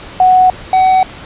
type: tone pair in turn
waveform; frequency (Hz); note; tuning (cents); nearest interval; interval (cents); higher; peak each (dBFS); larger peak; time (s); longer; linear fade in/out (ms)
sine / triangle; 740 / 751.6; F#5 / F#5; 0 / +27; unison; 27; second; -4; neither; 0.2-0.5 / 0.73-1.03; neither; 2
effects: pink hiss -31 dBFS RMS until 1.25 s + resampled to 8000 Hz

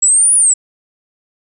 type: linear two-way sweep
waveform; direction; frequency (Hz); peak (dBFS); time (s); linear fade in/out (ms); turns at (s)
sine; up then down; 7630 to 9890 to 7630; -7; 0.02-0.54; 10; 0.35
effects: none

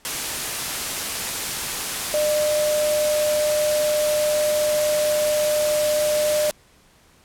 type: tone in noise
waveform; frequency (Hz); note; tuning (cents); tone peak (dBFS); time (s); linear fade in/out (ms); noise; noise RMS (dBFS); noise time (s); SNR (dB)
sine; 603; D5; +46; -18; 2.14-6.5; 0; white; -26; 0.05-6.51; +5
effects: pink hiss -55 dBFS RMS until 7.24 s + low-pass 12000 Hz 12 dB/octave

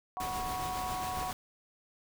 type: chord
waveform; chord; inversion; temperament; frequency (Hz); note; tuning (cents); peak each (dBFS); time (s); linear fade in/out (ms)
sine; F# suspended fourth; none; equal with one note detuned; 740 / 975.3 / 1108.7; F#5 / B5 / C#6; 0 / -22 / 0; -36 / -42 / -40; 0.17-1.31; 0
type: noise with tremolo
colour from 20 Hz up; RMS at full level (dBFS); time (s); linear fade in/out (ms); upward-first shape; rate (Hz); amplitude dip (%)
pink; -39; 0.2-1.33; 2; sine; 7.3; 30
effects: none

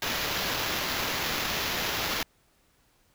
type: noise with sample-and-hold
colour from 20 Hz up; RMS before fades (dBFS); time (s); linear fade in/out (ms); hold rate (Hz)
white; -30; 0.02-2.23; 2; 8820
effects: pink hiss -66 dBFS RMS until 3.14 s

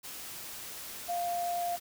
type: tone in noise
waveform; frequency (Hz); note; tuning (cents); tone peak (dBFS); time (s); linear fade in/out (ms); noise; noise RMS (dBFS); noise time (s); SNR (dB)
sine; 698.5; F5; 0; -30; 1.08-1.77; 20; white; -43; 0.03-1.8; +10
effects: none

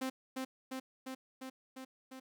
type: tone with echo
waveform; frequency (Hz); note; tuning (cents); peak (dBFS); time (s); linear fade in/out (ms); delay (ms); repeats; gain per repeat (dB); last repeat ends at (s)
sawtooth; 261.6; C4; 0; -31; 0.01-0.1; 10; 350; 6; -2; 2.2
effects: 12-bit

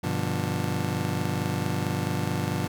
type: chord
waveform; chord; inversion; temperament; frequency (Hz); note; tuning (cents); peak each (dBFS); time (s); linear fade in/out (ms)
30% pulse; G dominant seventh; none; just; 98 / 122.5 / 147 / 176.4; G2 / B2 / D3 / F3; 0 / -14 / +2 / +18; -29; 0.03-2.68; 10
effects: none

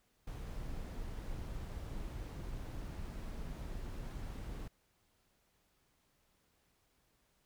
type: noise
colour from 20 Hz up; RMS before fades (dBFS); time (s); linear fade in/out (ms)
brown; -43; 0.27-4.68; 5
effects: pink hiss -75 dBFS RMS until 7.45 s

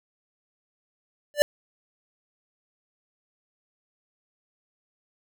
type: tone with exponential growth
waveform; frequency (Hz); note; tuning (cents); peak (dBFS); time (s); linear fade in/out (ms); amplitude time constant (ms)
square; 587.3; D5; 0; -11; 1.34-1.42; 0; 16
effects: none

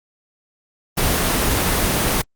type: noise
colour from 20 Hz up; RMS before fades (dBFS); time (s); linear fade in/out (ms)
pink; -18; 0.97-2.22; 10
effects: Opus 24 kbps

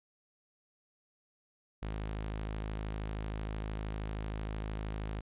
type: tone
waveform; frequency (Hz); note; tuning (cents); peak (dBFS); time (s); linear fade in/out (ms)
sawtooth; 53; G#1; +36; -32; 1.82-5.21; 10
effects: resampled to 8000 Hz

